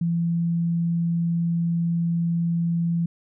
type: tone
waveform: sine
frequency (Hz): 169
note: E3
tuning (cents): +43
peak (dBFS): -20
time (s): 0.01-3.06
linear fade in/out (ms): 5
effects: none